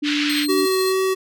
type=tone; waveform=sine; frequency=293.7 Hz; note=D4; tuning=in tune; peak=-20 dBFS; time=0.02-0.66 s; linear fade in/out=10 ms
type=band-pass noise; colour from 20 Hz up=white; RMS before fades=-24 dBFS; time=0.03-0.47 s; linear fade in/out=50 ms; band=1600 to 3900 Hz; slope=24 dB/octave
type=tone with tremolo; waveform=sawtooth; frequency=4186 Hz; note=C8; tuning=in tune; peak=-22 dBFS; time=0.29-0.93 s; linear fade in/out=10 ms; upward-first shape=square; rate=14 Hz; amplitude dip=35%
type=tone with vibrato; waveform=square; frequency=378.1 Hz; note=F#4; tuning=38 cents sharp; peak=-18 dBFS; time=0.48-1.15 s; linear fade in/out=20 ms; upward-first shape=sine; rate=2.3 Hz; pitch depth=8 cents each way
effects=none